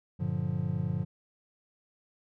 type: chord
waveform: triangle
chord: G minor seventh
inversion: none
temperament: just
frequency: 98 / 117.6 / 147 / 176.4 Hz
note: G2 / Bb2 / D3 / F3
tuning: 0 / +16 / +2 / +18 cents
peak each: -33 / -33 / -31 / -32 dBFS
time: 0.19-1.05 s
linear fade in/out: 20 ms
effects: none